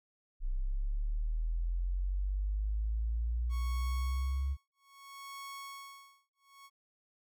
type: linear sweep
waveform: sine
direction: up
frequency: 30.87 to 69.3 Hz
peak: -30 dBFS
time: 0.4-4.57 s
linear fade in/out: 50 ms
type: tone with tremolo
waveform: sawtooth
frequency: 1105 Hz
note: C#6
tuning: 6 cents flat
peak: -39 dBFS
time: 3.49-6.7 s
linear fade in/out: 50 ms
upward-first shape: sine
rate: 0.62 Hz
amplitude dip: 100%
effects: none